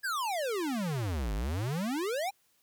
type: exponential two-way sweep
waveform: square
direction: down then up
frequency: 1699 to 47.88 to 829 Hz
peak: -31 dBFS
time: 0.03-2.31 s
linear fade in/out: 20 ms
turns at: 1.34 s
effects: white hiss -70 dBFS RMS until 2.62 s